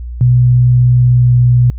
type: tone with pitch glide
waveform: sine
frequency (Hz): 123.8 to 122.8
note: B2 to B2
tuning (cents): +5 to -9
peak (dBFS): -5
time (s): 0.21-1.7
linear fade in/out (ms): 0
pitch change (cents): -14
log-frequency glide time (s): 1.06-1.34
effects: added 60 Hz sine -21 dBFS peak until 1.78 s